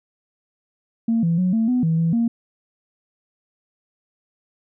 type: tone with pitch steps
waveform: sine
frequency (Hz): 228.5 / 167.4 / 182.8 / 224.6 / 249.5 / 162.4 / 165.3 / 232.6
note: A#3 / E3 / F#3 / A3 / B3 / E3 / E3 / A#3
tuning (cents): -34 / +27 / -21 / +36 / +18 / -26 / +5 / -4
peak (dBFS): -15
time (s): 1.08-2.28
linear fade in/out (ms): 5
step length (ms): 150
effects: tanh soft clip ceiling -12 dBFS